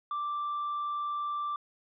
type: tone with tanh clipping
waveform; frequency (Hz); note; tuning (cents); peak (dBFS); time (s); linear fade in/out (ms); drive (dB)
triangle; 1174.7; D6; 0; -31; 0.11-1.56; 2; 6
effects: resampled to 11025 Hz